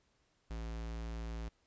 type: tone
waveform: square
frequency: 56.2 Hz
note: A1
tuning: 37 cents sharp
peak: -40 dBFS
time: 0.5-1.49 s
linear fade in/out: 10 ms
effects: pink hiss -75 dBFS RMS until 1.66 s + resampled to 16000 Hz